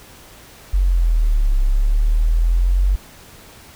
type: exponential two-way sweep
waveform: sine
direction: down then up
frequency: 47.77 to 33.48 to 47.77 Hz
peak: -12 dBFS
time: 0.73-2.96 s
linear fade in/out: 10 ms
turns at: 1.59 s
effects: pink hiss -43 dBFS RMS until 3.75 s